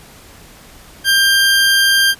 20% pulse tone, 1589 Hz, G6, 23 cents sharp, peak -5 dBFS, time 1.04-2.15 s, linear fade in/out 50 ms, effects pink hiss -41 dBFS RMS until 2.19 s + resampled to 32000 Hz

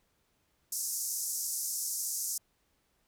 pink band-pass noise, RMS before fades -35 dBFS, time 0.72-2.38 s, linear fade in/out 5 ms, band 5500 to 14000 Hz, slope 48 dB/octave, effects pink hiss -74 dBFS RMS until 3.07 s

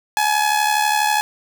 sawtooth tone with amplitude modulation, 846 Hz, G#5, 32 cents sharp, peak -9 dBFS, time 0.17-1.21 s, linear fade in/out 0 ms, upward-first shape sine, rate 72.2 Hz, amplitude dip 60%, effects none

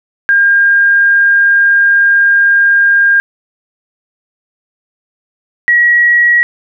sine tone pair in turn, 1609 / 1913.4 Hz, G6 / A#6, +45 / +45 cents, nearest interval minor third, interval 300 cents, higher second, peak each -5 dBFS, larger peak neither, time 0.29-3.2 / 5.68-6.43 s, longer first, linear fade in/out 0 ms, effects none

